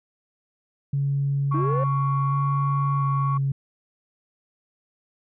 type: tone with vibrato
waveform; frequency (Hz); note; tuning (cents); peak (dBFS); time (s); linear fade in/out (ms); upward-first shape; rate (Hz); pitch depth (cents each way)
sine; 138.59; C#3; 0; -20; 0.93-3.52; 5; square; 0.72; 15
type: tone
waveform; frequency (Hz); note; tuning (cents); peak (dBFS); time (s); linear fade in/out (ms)
sine; 1113; C#6; +7; -24; 1.51-3.38; 10
type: linear sweep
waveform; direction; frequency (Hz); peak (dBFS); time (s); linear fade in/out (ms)
sine; up; 301 to 553; -24; 1.54-1.84; 5
effects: tanh soft clip ceiling -14 dBFS